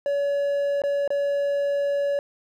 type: tone with dropouts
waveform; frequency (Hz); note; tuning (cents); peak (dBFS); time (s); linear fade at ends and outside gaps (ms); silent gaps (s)
triangle; 567; C#5; +39; -19; 0.06-2.19; 1; 0.819-0.837 / 1.077-1.104
effects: 10-bit